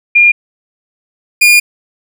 sine / 40% pulse tone pair in turn, 2412 / 2424 Hz, D7 / D#7, +46 / -46 cents, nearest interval unison, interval 8 cents, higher second, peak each -3 dBFS, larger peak neither, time 0.15-0.32 / 1.41-1.6 s, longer second, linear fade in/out 10 ms, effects none

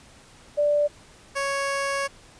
sine / 15% pulse tone pair in turn, 587.3 / 554.3 Hz, D5 / C#5, 0 / 0 cents, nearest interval minor second, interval 100 cents, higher first, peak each -18 dBFS, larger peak neither, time 0.57-0.88 / 1.35-2.08 s, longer second, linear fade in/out 20 ms, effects pink hiss -51 dBFS RMS until 2.39 s + resampled to 22050 Hz

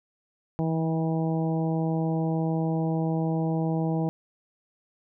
harmonic tone with a mistuned harmonic, 161.2 Hz, E3, 38 cents flat, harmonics 1 / 2 / 3 / 4 / 5 / 6, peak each -25 / -30 / -34 / -36 / -36 / -44 dBFS, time 0.59-4.09 s, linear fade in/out 0 ms, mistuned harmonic 1, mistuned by +17 cents, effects none

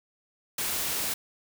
white noise, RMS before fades -30 dBFS, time 0.58-1.14 s, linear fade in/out 5 ms, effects none

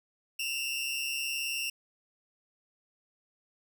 sawtooth tone pair together, 2671 / 2810 Hz, E7 / F7, +22 / +10 cents, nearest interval minor second, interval 88 cents, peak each -31 / -31 dBFS, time 0.39-1.7 s, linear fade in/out 5 ms, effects none

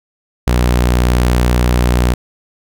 sawtooth tone, 60.9 Hz, B1, 24 cents flat, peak -6 dBFS, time 0.47-2.14 s, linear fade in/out 5 ms, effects none

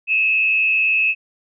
sine tone with frequency modulation, 2588 Hz, E7, 32 cents flat, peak -14 dBFS, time 0.07-1.15 s, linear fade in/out 50 ms, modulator 121 Hz, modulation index 0.54, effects none

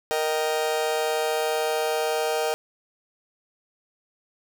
40% pulse chord, Eb major, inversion second, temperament just, 466.7 / 622.3 / 777.8 Hz, Bb4 / Eb5 / G5, +2 / 0 / -14 cents, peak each -25 / -27 / -28 dBFS, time 0.11-2.54 s, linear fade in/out 0 ms, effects none

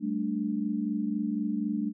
sine chord, G suspended second, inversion none, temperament equal, 196 / 220 / 293.7 Hz, G3 / A3 / D4, 0 / 0 / 0 cents, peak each -33 / -30 / -32 dBFS, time 0-1.93 s, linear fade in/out 50 ms, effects none

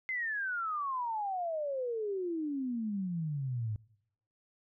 sine exponential sweep, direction down, 2093 to 103.83 Hz, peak -32 dBFS, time 0.09-3.76 s, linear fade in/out 0 ms, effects noise-tail reverb RT60 0.8 s tail -24 dB re dry

